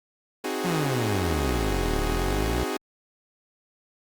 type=chord; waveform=sawtooth; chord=Ab dominant seventh; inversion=first; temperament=equal; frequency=261.6 / 311.1 / 370 / 415.3 Hz; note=C4 / Eb4 / Gb4 / Ab4; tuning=0 / 0 / 0 / 0 cents; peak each=-30 / -30 / -28 / -28 dBFS; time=0.44-2.77 s; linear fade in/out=5 ms
type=exponential two-way sweep; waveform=sawtooth; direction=down then up; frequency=185 to 35.3 to 64.7 Hz; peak=-21 dBFS; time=0.64-2.64 s; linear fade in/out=10 ms; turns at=1.98 s
effects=Opus 48 kbps